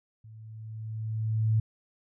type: tone with level ramp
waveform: sine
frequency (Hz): 110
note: A2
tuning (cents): 0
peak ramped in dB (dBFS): -46 to -20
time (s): 0.24-1.6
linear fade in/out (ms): 5
effects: none